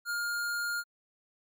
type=tone; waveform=square; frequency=1413 Hz; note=F6; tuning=20 cents sharp; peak=-31 dBFS; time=0.05-0.84 s; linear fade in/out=50 ms; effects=MP3 96 kbps